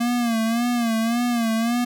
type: tone with vibrato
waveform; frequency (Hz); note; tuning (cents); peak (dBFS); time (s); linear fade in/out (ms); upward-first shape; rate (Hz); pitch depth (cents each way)
square; 233.1; A#3; 0; -20; 0-1.85; 10; sine; 1.8; 77
effects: none